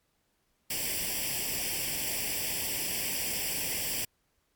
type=noise with comb filter; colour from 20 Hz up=white; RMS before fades=-32 dBFS; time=0.7-4.05 s; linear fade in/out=5 ms; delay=0.38 ms; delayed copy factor=+0.85; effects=pink hiss -74 dBFS RMS until 4.55 s + MP3 96 kbps